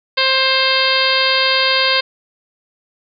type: harmonic tone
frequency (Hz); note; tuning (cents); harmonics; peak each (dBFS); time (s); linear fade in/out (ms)
528; C5; +16; 1 / 2 / 3 / 4 / 5 / 6 / 7 / 8 / 9; -21 / -21 / -21 / -21 / -21 / -21 / -21 / -21 / -21; 0.17-2.01; 10
effects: none